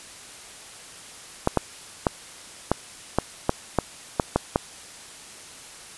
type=clicks; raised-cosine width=1 ms; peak=-4 dBFS; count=10; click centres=1.474 / 1.573 / 2.068 / 2.716 / 3.186 / 3.494 / 3.787 / 4.198 / 4.36 / 4.559 s; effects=white hiss -43 dBFS RMS until 5.97 s + resampled to 24000 Hz